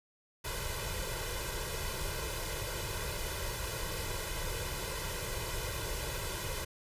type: noise with comb filter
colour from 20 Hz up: pink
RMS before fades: -37 dBFS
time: 0.44-6.65 s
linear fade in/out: 10 ms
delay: 2 ms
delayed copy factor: +0.9
effects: resampled to 32000 Hz